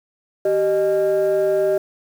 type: tone pair together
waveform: sine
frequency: 387.2 / 614.6 Hz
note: G4 / D#5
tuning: -21 / -21 cents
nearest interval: minor sixth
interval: 800 cents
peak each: -16 dBFS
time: 0.45-1.78 s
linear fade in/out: 5 ms
effects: tanh soft clip ceiling -12 dBFS + 7-bit